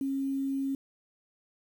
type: tone with quantisation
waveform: sine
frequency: 272.2 Hz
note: C#4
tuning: 31 cents flat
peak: -28 dBFS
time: 0.01-0.75 s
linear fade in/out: 2 ms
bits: 9
effects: none